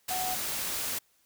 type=tone in noise; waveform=sine; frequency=740 Hz; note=F#5; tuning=in tune; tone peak=-32 dBFS; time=0.1-0.35 s; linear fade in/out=10 ms; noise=white; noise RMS=-33 dBFS; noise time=0.08-0.99 s; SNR=-2 dB; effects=white hiss -68 dBFS RMS until 1.25 s